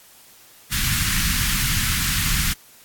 pink band-stop noise, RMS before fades -21 dBFS, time 0.71-2.54 s, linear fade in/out 20 ms, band 200 to 1400 Hz, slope 24 dB/octave, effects white hiss -49 dBFS RMS until 2.84 s + AAC 64 kbps

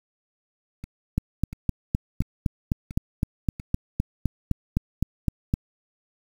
two click trains, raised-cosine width 5 ms, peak -9 / -24 dBFS, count 18 / 5, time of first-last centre 1.18-5.539 / 0.84-3.599 s, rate 3.9 / 1.45 Hz, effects 7-bit

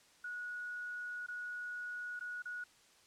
sine tone with dropouts, 1459 Hz, F#6, 25 cents flat, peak -40 dBFS, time 0.24-2.64 s, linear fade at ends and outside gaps 5 ms, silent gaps 1.264-1.284 / 2.194-2.208 / 2.422-2.455 s, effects white hiss -65 dBFS RMS until 3.06 s + low-pass 8000 Hz 12 dB/octave

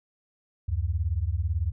sine beating tone pair, 73.42 / 91.42 Hz, D2 / F#2, 0 / -20 cents, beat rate 18 Hz, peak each -27 dBFS, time 0.68-1.72 s, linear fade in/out 10 ms, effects none

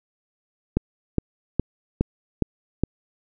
click train, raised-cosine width 3 ms, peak -6 dBFS, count 6, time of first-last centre 0.77-2.836 s, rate 2.42 Hz, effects none

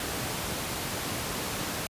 pink noise, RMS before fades -32 dBFS, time 0-1.87 s, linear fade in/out 2 ms, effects high-pass 80 Hz 12 dB/octave + resampled to 32000 Hz

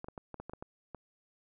clicks, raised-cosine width 1 ms, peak -28 dBFS, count 9, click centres 0.044 / 0.085 / 0.178 / 0.343 / 0.4 / 0.496 / 0.535 / 0.625 / 0.947 s, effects none

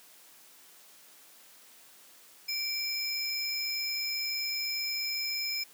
square tone pair together, 2349 / 5138 Hz, D7 / E8, 0 / -45 cents, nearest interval octave + major second, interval 1355 cents, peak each -36 / -33 dBFS, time 2.48-5.64 s, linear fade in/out 10 ms, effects white hiss -56 dBFS RMS until 5.73 s + high-pass 200 Hz 12 dB/octave

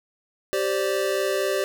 square chord, G suspended fourth, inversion none, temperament equal with one note detuned, 389.5 / 523.3 / 587.3 Hz, G4 / C5 / D5, -11 / 0 / 0 cents, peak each -26 / -29 / -27 dBFS, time 0.53-1.64 s, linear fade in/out 0 ms, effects none

